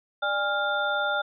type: tone cluster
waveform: sine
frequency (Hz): 593 / 817 / 1399 / 3569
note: D5 / G#5 / F6 / A7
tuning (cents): +17 / -29 / +3 / +24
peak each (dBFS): -30 / -30 / -26 / -34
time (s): 0.22-1.22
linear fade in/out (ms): 10
effects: none